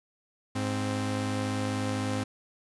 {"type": "tone pair together", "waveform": "sawtooth", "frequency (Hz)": [103.82, 261.6], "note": ["G#2", "C4"], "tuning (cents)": [0, 0], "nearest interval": "octave + major third", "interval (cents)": 1600, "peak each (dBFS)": -27, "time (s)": [0.55, 2.24], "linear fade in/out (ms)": 10, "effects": ["resampled to 24000 Hz", "10-bit"]}